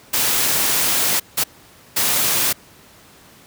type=noise bursts at uneven times; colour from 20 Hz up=white; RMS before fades=-18 dBFS; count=3; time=0.13-1.2 / 1.37-1.44 / 1.96-2.53 s; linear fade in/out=10 ms; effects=pink hiss -47 dBFS RMS until 3.46 s + high-pass 80 Hz 12 dB/octave